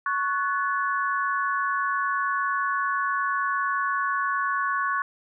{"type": "chord", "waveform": "sine", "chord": "F# minor", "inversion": "second", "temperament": "equal with one note detuned", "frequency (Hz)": [1108.7, 1480, 1720.8], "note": ["C#6", "F#6", "A6"], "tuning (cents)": [0, 0, -39], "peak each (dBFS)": [-25, -28, -31], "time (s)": [0.06, 5.02], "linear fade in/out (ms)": 2, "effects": []}